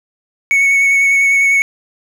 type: tone with vibrato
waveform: triangle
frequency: 2217 Hz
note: C#7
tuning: in tune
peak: -7 dBFS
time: 0.51-1.62 s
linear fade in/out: 0 ms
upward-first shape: square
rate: 10 Hz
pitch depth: 10 cents each way
effects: none